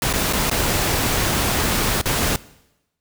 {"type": "noise with dropouts", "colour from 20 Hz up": "pink", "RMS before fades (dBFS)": -20, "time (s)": [0.02, 2.36], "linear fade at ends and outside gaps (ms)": 1, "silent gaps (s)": [[0.128, 0.137], [0.327, 0.333], [0.498, 0.513], [2.014, 2.057]], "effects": ["noise-tail reverb RT60 0.9 s tail -20 dB re dry"]}